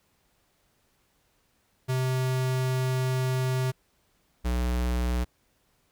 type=tone pair in turn; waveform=square; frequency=129.3 / 61.02 Hz; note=C3 / B1; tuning=-20 / -20 cents; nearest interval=octave + minor second; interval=1300 cents; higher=first; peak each=-25 dBFS; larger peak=neither; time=1.88-3.72 / 4.44-5.25 s; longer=first; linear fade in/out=20 ms; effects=pink hiss -69 dBFS RMS until 5.91 s